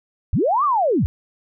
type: linear two-way sweep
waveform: sine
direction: up then down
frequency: 50.5 to 1227 to 50.5 Hz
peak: -15 dBFS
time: 0.33-1.06 s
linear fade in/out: 0 ms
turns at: 0.64 s
effects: none